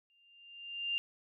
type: tone with exponential growth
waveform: sine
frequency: 2794 Hz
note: F7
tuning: in tune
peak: -29 dBFS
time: 0.1-0.98 s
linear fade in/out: 0 ms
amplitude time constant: 190 ms
effects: none